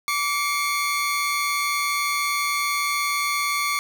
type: tone pair together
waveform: sawtooth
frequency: 1156.7 / 2156 Hz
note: D6 / C#7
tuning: -27 / -49 cents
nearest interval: major seventh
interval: 1078 cents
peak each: -20 / -22 dBFS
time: 0.08-3.79 s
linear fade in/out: 0 ms
effects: none